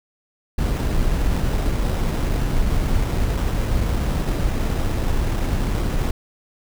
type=noise with sample-and-hold; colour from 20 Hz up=brown; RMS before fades=-20 dBFS; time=0.58-6.11 s; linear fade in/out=5 ms; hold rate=4410 Hz; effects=none